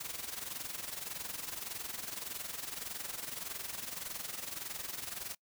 white noise with amplitude modulation, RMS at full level -39 dBFS, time 0-5.35 s, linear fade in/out 10 ms, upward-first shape sine, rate 21.7 Hz, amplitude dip 70%, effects noise-tail reverb RT60 0.1 s tail -23 dB re dry

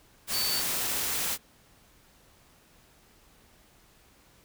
sine tone in noise, 4500 Hz, C#8, 25 cents sharp, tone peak -29 dBFS, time 0.31-0.63 s, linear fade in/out 50 ms, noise white, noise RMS -30 dBFS, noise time 0.27-1.38 s, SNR -2 dB, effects pink hiss -60 dBFS RMS until 4.44 s

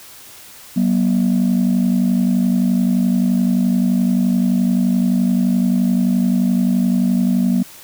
sine tone pair together, 187.8 / 239.4 Hz, F#3 / A#3, +26 / +46 cents, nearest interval major third, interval 420 cents, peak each -14 dBFS, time 0.76-7.63 s, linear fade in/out 10 ms, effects tanh soft clip ceiling -9 dBFS + white hiss -40 dBFS RMS until 7.83 s

